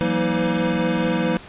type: tone cluster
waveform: square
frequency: 169.9 / 190 / 234.3 / 318.7 / 505 Hz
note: F3 / F#3 / A#3 / D#4 / B4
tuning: -47 / +46 / +9 / +42 / +39 cents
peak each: -26 dBFS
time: 0.01-1.37 s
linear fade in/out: 0 ms
effects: pink hiss -41 dBFS RMS until 1.48 s + resampled to 8000 Hz